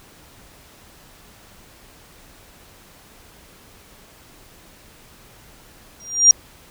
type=tone with exponential growth; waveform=sine; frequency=5700 Hz; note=F8; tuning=34 cents sharp; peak=-3 dBFS; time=6-6.31 s; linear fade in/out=1 ms; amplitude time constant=66 ms; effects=pink hiss -48 dBFS RMS until 6.7 s